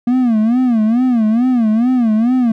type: tone with vibrato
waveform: triangle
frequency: 234.8 Hz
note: A#3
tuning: 13 cents sharp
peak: -8 dBFS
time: 0.07-2.52 s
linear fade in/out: 5 ms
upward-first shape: sine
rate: 2.3 Hz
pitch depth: 160 cents each way
effects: none